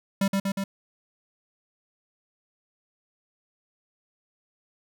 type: tone with echo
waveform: square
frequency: 196 Hz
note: G3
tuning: in tune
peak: -21 dBFS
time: 0.21-0.28 s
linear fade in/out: 5 ms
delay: 120 ms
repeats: 3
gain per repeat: -2 dB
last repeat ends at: 0.64 s
effects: none